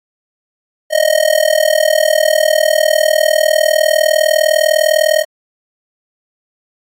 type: tone with amplitude modulation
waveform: square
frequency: 622.3 Hz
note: D#5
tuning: in tune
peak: -6 dBFS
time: 0.9-5.25 s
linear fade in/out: 50 ms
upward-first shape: sine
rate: 39.9 Hz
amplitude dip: 95%
effects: AAC 48 kbps